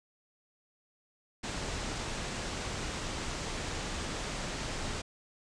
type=low-pass noise; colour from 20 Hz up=pink; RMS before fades=-37 dBFS; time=1.43-5.02 s; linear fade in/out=10 ms; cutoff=8400 Hz; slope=48 dB/octave; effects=none